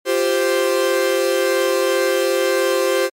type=chord; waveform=45% pulse; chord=F suspended second; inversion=none; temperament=equal; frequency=349.2 / 392 / 523.3 Hz; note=F4 / G4 / C5; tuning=0 / 0 / 0 cents; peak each=-22 / -20 / -18 dBFS; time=0.05-3.1 s; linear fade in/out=50 ms; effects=MP3 64 kbps